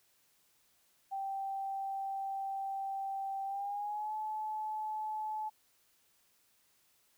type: tone with pitch glide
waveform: sine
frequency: 781 to 861.6 Hz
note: G5 to A5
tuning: -7 to -37 cents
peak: -35 dBFS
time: 1.11-5.5 s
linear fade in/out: 20 ms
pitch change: +170 cents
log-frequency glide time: 3.45-4.14 s
effects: white hiss -71 dBFS RMS until 7.17 s